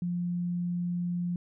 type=tone; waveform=sine; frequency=175.5 Hz; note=F3; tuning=9 cents sharp; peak=-28 dBFS; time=0.02-1.36 s; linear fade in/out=2 ms; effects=none